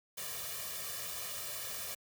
white noise with comb filter, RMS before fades -41 dBFS, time 0.17-1.95 s, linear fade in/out 10 ms, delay 1.7 ms, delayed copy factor +0.95, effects high-pass 60 Hz 12 dB/octave

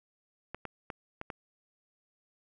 clicks, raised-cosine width 0.5 ms, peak -23 dBFS, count 5, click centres 0.546 / 0.653 / 0.902 / 1.214 / 1.302 s, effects none

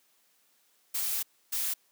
blue noise bursts at uneven times, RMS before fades -31 dBFS, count 2, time 0.94-1.23 / 1.52-1.74 s, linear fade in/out 10 ms, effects white hiss -68 dBFS RMS until 1.91 s + high-pass 200 Hz 12 dB/octave

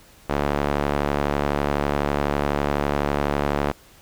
sawtooth tone with band-pass filter, 72 Hz, D2, 34 cents flat, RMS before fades -23 dBFS, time 0.29-3.72 s, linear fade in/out 10 ms, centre 760 Hz, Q 0.62, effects pink hiss -51 dBFS RMS until 4.01 s

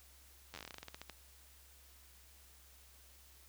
slowing click train, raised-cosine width 0.2 ms, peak -29 dBFS, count 17, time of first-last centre 0.54-1.097 s, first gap 10 ms, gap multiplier 1.15, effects added 66 Hz sine -63 dBFS peak until 3.48 s + white hiss -63 dBFS RMS until 3.48 s

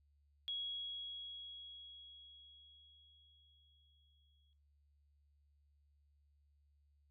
sine tone with exponential decay, 3322 Hz, G#7, in tune, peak -38 dBFS, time 0.48-4.53 s, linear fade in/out 0 ms, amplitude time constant 880 ms, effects noise-tail reverb RT60 0.5 s tail -19 dB re dry + added 72 Hz sine -70 dBFS peak until 7.1 s

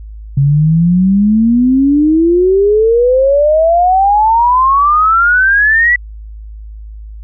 sine exponential sweep, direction up, 136 to 1975.5 Hz, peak -6 dBFS, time 0.37-5.96 s, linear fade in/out 5 ms, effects added 53 Hz sine -26 dBFS peak until 7.23 s

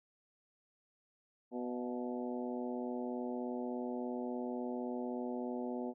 harmonic tone with a mistuned harmonic, 123.47 Hz, B2, in tune, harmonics 2 / 3 / 4 / 5 / 6 / 7, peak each -39 / -43 / -45 / -47 / -49 / -50 dBFS, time 1.51-5.94 s, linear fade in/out 50 ms, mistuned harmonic 6, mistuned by -63 cents, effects none

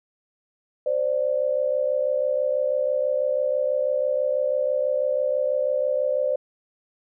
sine tone pair together, 521.9 / 588 Hz, C5 / D5, -4 / +2 cents, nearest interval major second, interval 206 cents, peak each -23 dBFS, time 0.86-6.36 s, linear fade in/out 5 ms, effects none

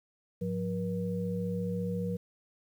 sine tone cluster, 104.1 / 178.7 / 477.8 Hz, G#2 / F3 / A#4, +5 / +40 / +43 cents, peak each -38 / -32 / -36 dBFS, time 0.41-2.17 s, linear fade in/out 10 ms, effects 10-bit

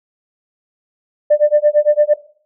sine tone with tremolo, 595 Hz, D5, 22 cents sharp, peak -5 dBFS, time 1.3-2.14 s, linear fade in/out 10 ms, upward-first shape sine, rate 8.8 Hz, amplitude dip 100%, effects noise-tail reverb RT60 0.5 s tail -17 dB re dry + tanh soft clip ceiling -2 dBFS

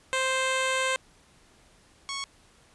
10% pulse tone pair in turn, 523.3 / 1105.3 Hz, C5 / C#6, 0 / -5 cents, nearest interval octave + minor second, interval 1295 cents, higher second, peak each -16 / -23 dBFS, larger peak first, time 0.13-0.96 / 2.09-2.24 s, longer first, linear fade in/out 0 ms, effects pink hiss -59 dBFS RMS until 2.74 s + resampled to 24000 Hz

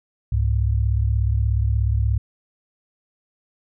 sine tone pair together, 67.09 / 103.83 Hz, C2 / G#2, +44 / 0 cents, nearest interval minor sixth, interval 756 cents, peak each -19 / -20 dBFS, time 0.32-2.18 s, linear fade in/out 5 ms, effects none

